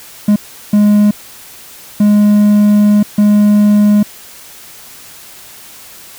triangle tone bursts at uneven times, 207.7 Hz, G#3, in tune, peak -3 dBFS, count 4, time 0.28-0.36 / 0.73-1.11 / 2-3.03 / 3.18-4.03 s, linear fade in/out 5 ms, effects white hiss -35 dBFS RMS until 6.18 s

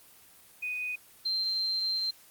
sine tone pair in turn, 2489 / 4145 Hz, D#7 / C8, 0 / -17 cents, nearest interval major sixth, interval 883 cents, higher second, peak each -31 / -27 dBFS, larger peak second, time 0.62-0.96 / 1.25-2.11 s, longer second, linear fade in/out 10 ms, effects white hiss -56 dBFS RMS until 2.3 s + Opus 24 kbps

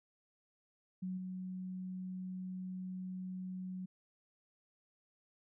sine tone with level steps, 185 Hz, F#3, in tune, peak -37 / -40 dBFS, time 1.02-3.86 s, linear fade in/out 10 ms, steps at 1.17 s, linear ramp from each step 10 ms, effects none

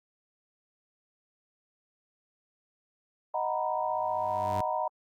sine chord, B major seventh, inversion first, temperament equal, 622.3 / 740 / 932.3 / 987.8 Hz, D#5 / F#5 / A#5 / B5, 0 / 0 / 0 / 0 cents, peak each -33 / -33 / -32 / -35 dBFS, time 3.34-4.88 s, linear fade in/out 5 ms
sawtooth tone with exponential growth, 97.9 Hz, G2, 2 cents flat, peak -28 dBFS, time 3.69-4.61 s, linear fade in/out 0 ms, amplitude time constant 200 ms
effects Opus 48 kbps

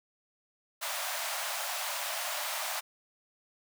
pink high-pass noise, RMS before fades -35 dBFS, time 0.81-2.81 s, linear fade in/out 20 ms, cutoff 580 Hz, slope 96 dB/octave, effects none

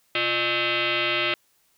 sine tone with frequency modulation, 349.2 Hz, F4, in tune, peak -21 dBFS, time 0.15-1.34 s, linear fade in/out 2 ms, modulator 478 Hz, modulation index 6.8, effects white hiss -65 dBFS RMS until 1.77 s

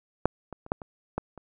clicks, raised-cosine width 1 ms, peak -6 / -24 / -29 / -10 / -26 / -14 / -29 dBFS, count 7, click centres 0.256 / 0.527 / 0.664 / 0.719 / 0.818 / 1.18 / 1.377 s, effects none

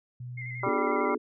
sine tone, 123.47 Hz, B2, in tune, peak -36 dBFS, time 0.2-0.69 s, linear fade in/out 5 ms
sine tone with vibrato, 2093 Hz, C7, in tune, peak -37 dBFS, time 0.37-1.15 s, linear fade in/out 10 ms, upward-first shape square, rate 11 Hz, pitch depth 35 cents each way
harmonic tone, 196 Hz, G3, in tune, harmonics 2 / 3 / 4 / 5 / 6 / 7, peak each -33 / -34 / -36 / -32 / -33 / -35 dBFS, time 0.63-1.15 s, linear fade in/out 2 ms
sine chord, B diminished seventh, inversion none, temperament just, 246.9 / 296.3 / 355.6 / 426.7 Hz, B3 / D4 / F4 / Ab4, 0 / +15 / +31 / +47 cents, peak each -34 / -34 / -35 / -31 dBFS, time 0.65-1.18 s, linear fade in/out 20 ms
effects none

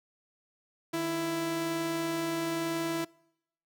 sawtooth tone pair together, 155.56 / 332.1 Hz, D#3 / E4, 0 / +13 cents, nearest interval octave + minor second, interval 1313 cents, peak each -37 / -26 dBFS, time 0.93-3.05 s, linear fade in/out 10 ms, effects noise-tail reverb RT60 0.8 s tail -25 dB re dry

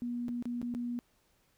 sine tone with dropouts, 241 Hz, B3, 42 cents flat, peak -33 dBFS, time 0.02-0.99 s, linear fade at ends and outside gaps 0 ms, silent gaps 0.283-0.29 / 0.425-0.455 / 0.616-0.628 / 0.74-0.749 s, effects pink hiss -71 dBFS RMS until 1.57 s

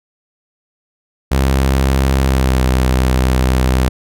sawtooth tone with pitch glide, 66.8 to 64 Hz, C2 to C2, +36 to -38 cents, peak -7 dBFS, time 1.31-3.89 s, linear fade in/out 10 ms, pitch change -74 cents, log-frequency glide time 2.22-2.62 s, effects none

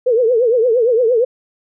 sine tone with vibrato, 474.1 Hz, A#4, 29 cents sharp, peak -10 dBFS, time 0.06-1.25 s, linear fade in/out 10 ms, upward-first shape triangle, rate 8.7 Hz, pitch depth 170 cents each way, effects none

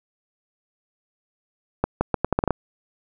accelerating click train, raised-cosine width 1 ms, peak -5 dBFS, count 9, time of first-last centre 1.84-2.507 s, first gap 170 ms, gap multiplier 0.78, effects none

